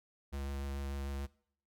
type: tone with vibrato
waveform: square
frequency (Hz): 69.3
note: C#2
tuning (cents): 0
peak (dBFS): -38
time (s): 0.32-1.27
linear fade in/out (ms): 20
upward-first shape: sine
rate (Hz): 6.8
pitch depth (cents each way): 14
effects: noise-tail reverb RT60 0.6 s tail -21 dB re dry